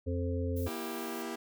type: harmonic tone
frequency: 87.31 Hz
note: F2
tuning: in tune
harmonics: 1 / 3 / 5 / 6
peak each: -32 / -37 / -39 / -40 dBFS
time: 0.06-0.69 s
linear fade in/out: 20 ms
type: noise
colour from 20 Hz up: violet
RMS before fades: -48 dBFS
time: 0.56-1.23 s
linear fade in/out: 10 ms
type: chord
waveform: sawtooth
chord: E diminished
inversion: second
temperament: just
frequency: 237.3 / 329.6 / 395.6 Hz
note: Bb3 / E4 / G4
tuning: +31 / 0 / +16 cents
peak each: -37 dBFS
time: 0.66-1.36 s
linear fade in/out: 10 ms
effects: none